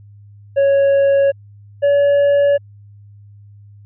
triangle tone pair in turn, 554.4 / 568.7 Hz, C#5 / C#5, 0 / +44 cents, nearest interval unison, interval 44 cents, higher second, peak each -8 dBFS, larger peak neither, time 0.56-1.32 / 1.82-2.58 s, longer neither, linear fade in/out 20 ms, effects added 102 Hz sine -39 dBFS peak until 3.85 s + resampled to 8000 Hz

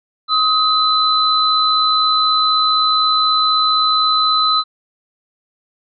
sine tone pair together, 1263 / 4018 Hz, D#6 / B7, +26 / +29 cents, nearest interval octave + minor sixth, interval 2003 cents, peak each -14 / -15 dBFS, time 0.28-4.64 s, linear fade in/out 50 ms, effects none

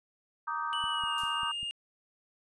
sine chord, Eb major seventh, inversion second, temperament just, 933.4 / 1166.7 / 1244.5 / 1555.6 Hz, Bb5 / D6 / Eb6 / G6, +2 / -12 / 0 / -14 cents, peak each -37 / -37 / -35 / -39 dBFS, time 0.47-1.52 s, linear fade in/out 10 ms
triangle tone with pitch glide, 2960 to 2828 Hz, F#7 to F7, 0 to +21 cents, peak -32 dBFS, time 0.73-1.71 s, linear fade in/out 0 ms, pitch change -79 cents, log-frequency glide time 0.89-1.14 s
click train, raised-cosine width 5 ms, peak -37 dBFS, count 5, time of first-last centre 0.84-1.631 s, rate 5.06 Hz
violet noise with exponential decay, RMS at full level -40 dBFS, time 1.18-1.58 s, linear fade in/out 1 ms, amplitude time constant 85 ms
effects resampled to 24000 Hz

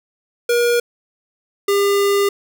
square tone pair in turn, 477.4 / 401.4 Hz, A#4 / G4, +41 / +41 cents, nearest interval minor third, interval 300 cents, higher first, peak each -14 dBFS, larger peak neither, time 0.49-0.8 / 1.68-2.29 s, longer second, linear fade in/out 5 ms, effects 8-bit

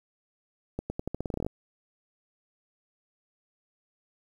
accelerating click train, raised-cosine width 2 ms, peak -18 dBFS, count 14, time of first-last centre 0.79-1.465 s, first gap 110 ms, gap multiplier 0.86, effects 9-bit

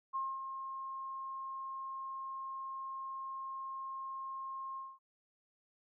sine tone with ADSR envelope, 1069 Hz, C6, 37 cents sharp, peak -33 dBFS, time 0.13-4.99 s, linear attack 26 ms, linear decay 230 ms, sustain -7 dB, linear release 220 ms, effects none

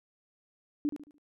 sine tone with echo, 293.7 Hz, D4, in tune, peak -26 dBFS, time 0.85-0.89 s, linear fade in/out 0 ms, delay 73 ms, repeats 4, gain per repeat -9 dB, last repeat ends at 1.182 s, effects none

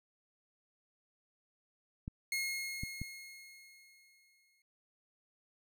clicks, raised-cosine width 5 ms, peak -27 dBFS, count 3, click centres 2.079 / 2.835 / 3.016 s
sawtooth tone with exponential decay, 2156 Hz, C#7, 49 cents flat, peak -29 dBFS, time 2.32-4.62 s, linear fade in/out 2 ms, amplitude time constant 500 ms
effects none

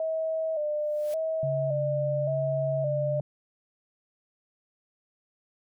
sine tone with vibrato, 620 Hz, D#5, 6 cents flat, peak -26 dBFS, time 0-3.2 s, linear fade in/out 2 ms, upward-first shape square, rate 0.88 Hz, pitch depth 58 cents each way
white noise with exponential growth, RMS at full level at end -45 dBFS, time 0.76-1.14 s, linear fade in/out 0 ms, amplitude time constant 81 ms
sine tone, 139.5 Hz, C#3, 11 cents sharp, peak -29 dBFS, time 1.43-3.21 s, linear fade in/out 2 ms
effects none

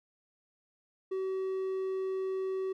triangle tone, 380 Hz, F#4, 46 cents sharp, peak -29 dBFS, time 1.11-2.73 s, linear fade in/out 10 ms, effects none

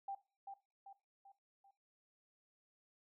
sine tone with echo, 789 Hz, G5, 11 cents sharp, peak -40 dBFS, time 0.08-0.15 s, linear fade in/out 5 ms, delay 390 ms, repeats 4, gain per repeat -6 dB, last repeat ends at 1.71 s, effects noise-tail reverb RT60 0.3 s tail -17 dB re dry

